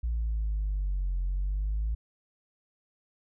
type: exponential two-way sweep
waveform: sine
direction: down then up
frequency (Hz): 58.6 to 44.47 to 55.4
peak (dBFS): -25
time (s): 0.03-1.95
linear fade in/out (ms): 10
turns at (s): 1.19
effects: tanh soft clip ceiling -24 dBFS